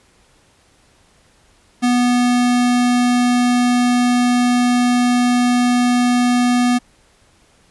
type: tone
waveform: square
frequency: 245.2 Hz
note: B3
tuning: 12 cents flat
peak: -13 dBFS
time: 1.82-6.79 s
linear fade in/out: 20 ms
effects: pink hiss -54 dBFS RMS until 7.7 s + resampled to 24000 Hz